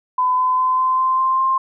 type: tone with pitch steps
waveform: sine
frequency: 1009 / 1016.6 / 1024.3 / 1032 / 1039.8 / 1047.6 / 1055.5 Hz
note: B5 / B5 / C6 / C6 / C6 / C6 / C6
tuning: +37 / +50 / -37 / -24 / -11 / +2 / +15 cents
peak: -14 dBFS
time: 0.18-1.58 s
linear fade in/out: 5 ms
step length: 200 ms
effects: none